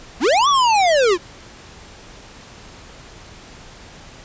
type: linear two-way sweep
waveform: square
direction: up then down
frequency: 196 to 1174.7 to 323.2 Hz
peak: -13 dBFS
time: 0.2-1.18 s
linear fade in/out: 50 ms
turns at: 0.48 s
effects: pink hiss -41 dBFS RMS until 4.24 s + resampled to 16000 Hz